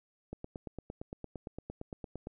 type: click train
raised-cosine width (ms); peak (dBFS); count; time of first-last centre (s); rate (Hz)
2; -27; 18; 0.33-2.271; 8.76
effects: none